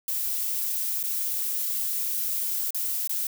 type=noise with dropouts; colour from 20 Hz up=violet; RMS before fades=-28 dBFS; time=0.08-3.27 s; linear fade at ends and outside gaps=2 ms; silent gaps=1.03-1.037 / 2.706-2.746 / 3.075-3.094 s; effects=none